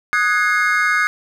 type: chord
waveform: triangle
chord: Ab dominant seventh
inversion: second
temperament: equal with one note detuned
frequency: 1244.5 / 1480 / 1661.2 / 2136 Hz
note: Eb6 / Gb6 / Ab6 / C7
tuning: 0 / 0 / 0 / +35 cents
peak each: -18 dBFS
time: 0.13-1.07 s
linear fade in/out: 0 ms
effects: none